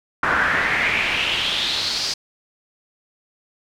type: noise with band-pass filter sweep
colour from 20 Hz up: brown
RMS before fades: -21 dBFS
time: 0.23-2.14 s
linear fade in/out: 5 ms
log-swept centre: 1400 to 5100 Hz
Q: 4.3
effects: none